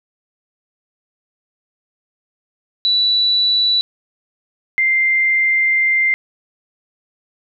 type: tone pair in turn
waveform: sine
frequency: 3951 / 2093 Hz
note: B7 / C7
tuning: 0 / 0 cents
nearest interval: major seventh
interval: 1100 cents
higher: first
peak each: -12 dBFS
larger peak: neither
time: 2.85-3.81 / 4.78-6.14 s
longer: second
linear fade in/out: 0 ms
effects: none